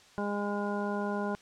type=harmonic tone; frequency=204.3 Hz; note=G#3; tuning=28 cents flat; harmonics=1 / 2 / 3 / 4 / 5 / 7; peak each=-33 / -36 / -38 / -39 / -40 / -41 dBFS; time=0.18-1.35 s; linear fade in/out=0 ms; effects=white hiss -57 dBFS RMS until 1.41 s + low-pass 6000 Hz 12 dB/octave